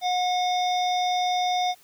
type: harmonic tone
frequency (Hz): 725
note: F#5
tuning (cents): -35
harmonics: 1 / 3 / 5 / 7 / 8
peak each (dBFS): -22 / -35 / -31 / -39 / -41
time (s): 0.01-1.75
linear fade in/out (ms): 50
effects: white hiss -56 dBFS RMS until 1.83 s